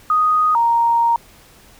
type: tone pair in turn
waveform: sine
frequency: 1244.5 / 932.3 Hz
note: D#6 / A#5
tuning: 0 / 0 cents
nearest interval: perfect fourth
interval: 500 cents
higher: first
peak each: -12 dBFS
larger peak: neither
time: 0.1-0.55 / 0.55-1.16 s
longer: second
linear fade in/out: 2 ms
effects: pink hiss -47 dBFS RMS until 1.79 s